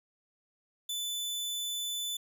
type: tone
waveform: sawtooth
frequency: 3500 Hz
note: A7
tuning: 10 cents flat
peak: -30 dBFS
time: 0.89-2.17 s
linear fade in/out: 5 ms
effects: none